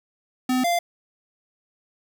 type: tone pair in turn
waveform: square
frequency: 254.7 / 692.7 Hz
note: C4 / F5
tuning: -46 / -14 cents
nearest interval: octave + perfect fourth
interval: 1732 cents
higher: second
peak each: -20 dBFS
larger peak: neither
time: 0.49-0.64 / 0.64-0.79 s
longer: neither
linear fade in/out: 5 ms
effects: 8-bit